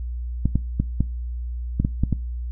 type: clicks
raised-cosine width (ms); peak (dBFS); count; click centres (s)
5; -7; 8; 0.456 / 0.556 / 0.8 / 1.006 / 1.8 / 1.849 / 2.036 / 2.127
effects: noise-tail reverb RT60 0.3 s tail -22 dB re dry + added 60 Hz sine -26 dBFS peak until 2.51 s